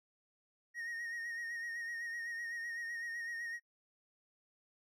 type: tone with vibrato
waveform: triangle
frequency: 1864.7 Hz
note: A#6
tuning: in tune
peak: -38 dBFS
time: 0.74-3.6 s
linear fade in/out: 50 ms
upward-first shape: sine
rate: 7.9 Hz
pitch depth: 35 cents each way
effects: noise-tail reverb RT60 0.1 s tail -24 dB re dry